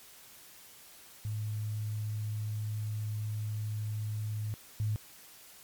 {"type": "tone pair in turn", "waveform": "sine", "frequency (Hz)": [106.9, 106.9], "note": ["A2", "A2"], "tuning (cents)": [-49, -49], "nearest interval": "unison", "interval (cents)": 0, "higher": "neither", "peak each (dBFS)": [-32, -28], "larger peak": "second", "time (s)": [[1.25, 4.54], [4.8, 4.96]], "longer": "first", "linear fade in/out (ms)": 0, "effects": ["white hiss -54 dBFS RMS until 5.63 s", "MP3 96 kbps"]}